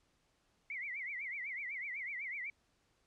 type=tone with vibrato; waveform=sine; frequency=2128 Hz; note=C7; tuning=29 cents sharp; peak=-39 dBFS; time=0.7-2.5 s; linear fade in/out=2 ms; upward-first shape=triangle; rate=8 Hz; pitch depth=200 cents each way; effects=pink hiss -75 dBFS RMS until 3.06 s + low-pass 8000 Hz 12 dB/octave